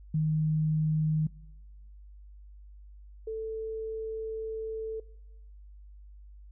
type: tone pair in turn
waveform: sine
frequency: 155.56 / 442 Hz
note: D#3 / A4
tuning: 0 / +8 cents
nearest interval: octave + tritone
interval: 1808 cents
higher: second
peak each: -24 / -32 dBFS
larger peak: first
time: 0.14-1.27 / 3.27-5 s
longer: second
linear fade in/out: 5 ms
effects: noise-tail reverb RT60 1.0 s tail -22 dB re dry + added 50 Hz sine -47 dBFS peak until 6.51 s